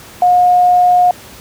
sine tone, 718 Hz, F5, 48 cents sharp, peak -6 dBFS, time 0.22-1.11 s, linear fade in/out 2 ms, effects pink hiss -36 dBFS RMS until 1.4 s + high-pass 60 Hz 12 dB/octave

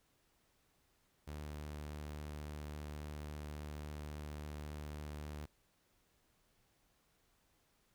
sawtooth tone, 74.7 Hz, D2, 30 cents sharp, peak -40 dBFS, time 1.27-5.46 s, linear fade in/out 10 ms, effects pink hiss -75 dBFS RMS until 7.94 s

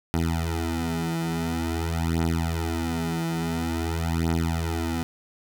15% pulse beating tone pair, 82.41 / 82.89 Hz, E2 / E2, 0 / +10 cents, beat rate 0.48 Hz, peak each -21 / -21 dBFS, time 0.14-5.03 s, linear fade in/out 0 ms, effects none

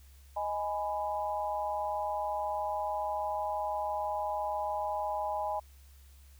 sine chord, G# minor, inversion second, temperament just, 623 / 830.6 / 996.7 Hz, D#5 / G#5 / B5, +2 / 0 / +16 cents, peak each -36 / -33 / -38 dBFS, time 0.36-5.6 s, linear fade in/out 10 ms, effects added 68 Hz sine -53 dBFS peak until 6.39 s + white hiss -64 dBFS RMS until 6.39 s

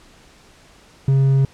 sine tone with hard clipping, 135.6 Hz, C#3, 38 cents flat, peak -13 dBFS, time 1.08-1.45 s, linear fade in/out 2 ms, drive 3 dB, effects pink hiss -49 dBFS RMS until 1.53 s + low-pass 8000 Hz 12 dB/octave

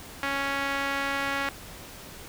sawtooth tone with band-pass filter, 277.2 Hz, C#4, in tune, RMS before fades -29 dBFS, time 0.23-1.49 s, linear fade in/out 0 ms, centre 1800 Hz, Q 1.3, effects pink hiss -44 dBFS RMS until 2.28 s

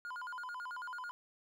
triangle tone with vibrato, 1200 Hz, D6, 37 cents sharp, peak -39 dBFS, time 0.05-1.11 s, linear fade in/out 0 ms, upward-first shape square, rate 9.1 Hz, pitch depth 300 cents each way, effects none

